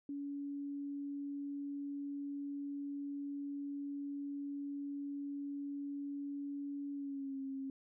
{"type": "tone with pitch glide", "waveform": "sine", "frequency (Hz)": [283.3, 269.9], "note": ["C#4", "C#4"], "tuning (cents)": [38, -46], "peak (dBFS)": -39, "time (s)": [0.09, 7.7], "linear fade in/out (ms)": 2, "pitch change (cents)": -84, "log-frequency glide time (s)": [6.93, 7.4], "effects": []}